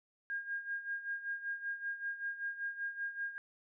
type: tone with tremolo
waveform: sine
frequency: 1619 Hz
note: G#6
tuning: 45 cents flat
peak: -34 dBFS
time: 0.3-3.38 s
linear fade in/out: 0 ms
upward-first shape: sine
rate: 5.2 Hz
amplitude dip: 75%
effects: none